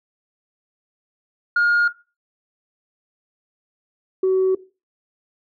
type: tone pair in turn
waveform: sine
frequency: 1423 / 376.9 Hz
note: F6 / F#4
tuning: +32 / +32 cents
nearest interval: octave + major seventh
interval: 2300 cents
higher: first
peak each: -12 / -13 dBFS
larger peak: first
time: 1.56-1.88 / 4.23-4.55 s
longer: neither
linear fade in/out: 5 ms
effects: noise-tail reverb RT60 0.3 s tail -18 dB re dry + tanh soft clip ceiling -12 dBFS